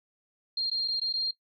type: tone with dropouts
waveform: sine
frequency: 4207 Hz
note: C8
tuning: 9 cents sharp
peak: -26 dBFS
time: 0.57-1.31 s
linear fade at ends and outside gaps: 5 ms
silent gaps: 0.7-0.714 / 0.878-0.882 / 0.999-1.015 / 1.127-1.137 s
effects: noise-tail reverb RT60 0.1 s tail -18 dB re dry